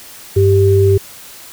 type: tone pair together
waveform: sine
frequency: 98 / 392 Hz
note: G2 / G4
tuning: 0 / 0 cents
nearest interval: 2 octaves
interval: 2400 cents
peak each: -10 dBFS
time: 0.36-0.98 s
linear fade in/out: 10 ms
effects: white hiss -36 dBFS RMS until 1.52 s